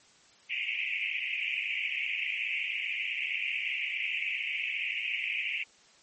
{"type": "band-pass noise", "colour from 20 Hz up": "white", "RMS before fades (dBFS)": -33, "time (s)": [0.49, 5.64], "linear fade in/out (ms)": 20, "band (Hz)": [2100, 2800], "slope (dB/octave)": 96, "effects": ["white hiss -60 dBFS RMS until 6.02 s", "MP3 32 kbps"]}